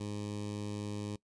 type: tone with notch filter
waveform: 15% pulse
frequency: 103.83 Hz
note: G#2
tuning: in tune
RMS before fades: -39 dBFS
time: 0-1.16 s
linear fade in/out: 5 ms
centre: 1500 Hz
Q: 0.85
effects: noise-tail reverb RT60 0.1 s tail -21 dB re dry + resampled to 22050 Hz